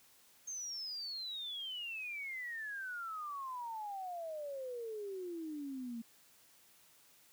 sine exponential sweep, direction down, 6450 to 225.6 Hz, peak -40 dBFS, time 0.47-6.02 s, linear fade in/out 10 ms, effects white hiss -65 dBFS RMS until 7.32 s + high-pass 60 Hz 12 dB/octave

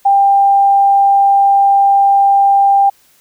sine tone, 794 Hz, G5, 22 cents sharp, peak -6 dBFS, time 0.05-2.9 s, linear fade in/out 10 ms, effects white hiss -51 dBFS RMS until 3.2 s

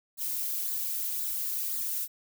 violet noise with flanger, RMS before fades -32 dBFS, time 0.17-2.08 s, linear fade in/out 50 ms, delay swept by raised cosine 0.33 to 2.43 ms, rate 1.9 Hz, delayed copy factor -0.55, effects none

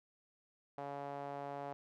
sawtooth tone with band-pass filter, 141.4 Hz, C#3, 35 cents sharp, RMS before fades -44 dBFS, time 0.78-1.73 s, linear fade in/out 0 ms, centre 720 Hz, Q 2.5, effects none

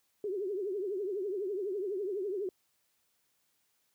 sine tone with vibrato, 392 Hz, G4, in tune, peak -32 dBFS, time 0.24-2.49 s, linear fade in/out 2 ms, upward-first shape triangle, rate 12 Hz, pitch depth 180 cents each way, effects white hiss -75 dBFS RMS until 3.94 s + high-pass 60 Hz 12 dB/octave

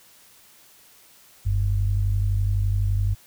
sine tone pair together, 46.3 / 98.1 Hz, F#1 / G2, +2 / +2 cents, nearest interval octave + minor second, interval 1300 cents, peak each -23 / -21 dBFS, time 1.45-3.15 s, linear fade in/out 20 ms, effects white hiss -53 dBFS RMS until 3.26 s

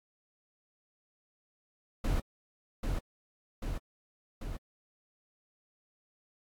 brown noise with echo, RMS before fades -29 dBFS, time 2.04-2.2 s, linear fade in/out 5 ms, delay 790 ms, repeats 3, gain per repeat -3 dB, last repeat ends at 4.57 s, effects AAC 64 kbps

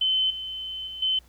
sine tone with level steps, 3059 Hz, G7, 43 cents flat, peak -20 / -31 / -34 / -21 dBFS, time 0.01-1.19 s, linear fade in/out 5 ms, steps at 0.3 / 0.87 / 1.02 s, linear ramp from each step 5 ms, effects added 60 Hz sine -53 dBFS peak until 1.28 s + pink hiss -60 dBFS RMS until 1.28 s

